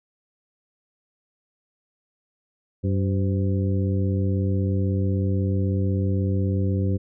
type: harmonic tone with a mistuned harmonic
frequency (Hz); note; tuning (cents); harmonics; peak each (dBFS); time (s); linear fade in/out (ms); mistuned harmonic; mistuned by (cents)
96.2; G2; -32; 1 / 2 / 3 / 4 / 5; -21 / -27 / -31 / -33 / -35; 2.83-6.98; 20; 5; +91
effects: none